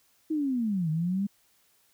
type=linear two-way sweep; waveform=sine; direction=down then up; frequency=321 to 153 to 204.7 Hz; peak=-25 dBFS; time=0.3-1.27 s; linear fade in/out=10 ms; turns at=0.9 s; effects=white hiss -66 dBFS RMS until 1.93 s